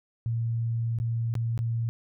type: tone with dropouts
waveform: sine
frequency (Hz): 115.5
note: A#2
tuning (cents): -16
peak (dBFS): -25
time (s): 0.26-1.89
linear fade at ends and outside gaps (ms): 0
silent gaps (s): 0.987-1 / 1.34-1.353 / 1.577-1.59
effects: none